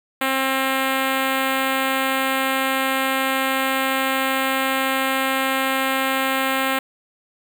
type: tone with notch filter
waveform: 5% pulse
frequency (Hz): 266.2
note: C4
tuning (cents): +30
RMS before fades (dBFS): -21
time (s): 0.21-6.79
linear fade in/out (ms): 5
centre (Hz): 5800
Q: 0.74
effects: 8-bit